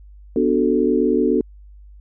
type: chord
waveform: sine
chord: B minor seventh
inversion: none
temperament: equal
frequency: 246.9 / 293.7 / 370 / 440 Hz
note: B3 / D4 / F#4 / A4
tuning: 0 / 0 / 0 / 0 cents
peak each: -20 dBFS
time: 0.36-1.41 s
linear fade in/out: 2 ms
effects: added 50 Hz sine -40 dBFS peak until 2 s